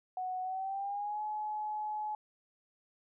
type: tone with pitch glide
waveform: sine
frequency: 740 to 850 Hz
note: F#5 to G#5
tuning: 0 to +40 cents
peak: -34 dBFS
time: 0.17-2.15 s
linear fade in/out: 2 ms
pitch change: +240 cents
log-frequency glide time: 0.42-1.22 s
effects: none